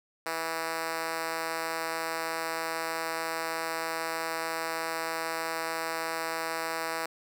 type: tone with high-pass filter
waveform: 5% pulse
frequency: 163.2 Hz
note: E3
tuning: 17 cents flat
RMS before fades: -33 dBFS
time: 0.26-7.06 s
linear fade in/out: 2 ms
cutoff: 450 Hz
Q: 0.88
effects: none